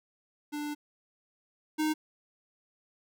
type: tone pair in turn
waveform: square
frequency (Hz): 295.5 / 309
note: D4 / D#4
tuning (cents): +11 / -12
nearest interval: minor second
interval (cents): 77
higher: second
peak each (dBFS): -34 / -27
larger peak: second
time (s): 0.52-0.75 / 1.78-1.94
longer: first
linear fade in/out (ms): 20
effects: none